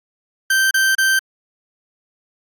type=tone bursts; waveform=40% pulse; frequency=1560 Hz; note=G6; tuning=9 cents flat; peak=-12 dBFS; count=3; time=0.5-1.192 s; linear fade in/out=5 ms; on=210 ms; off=31 ms; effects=AAC 64 kbps